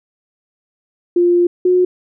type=tone pair in turn; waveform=sine; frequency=350 / 362.9 Hz; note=F4 / F#4; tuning=+4 / -34 cents; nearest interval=minor second; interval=62 cents; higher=second; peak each=-9 dBFS; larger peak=neither; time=1.16-1.47 / 1.65-1.85 s; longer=first; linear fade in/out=5 ms; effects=none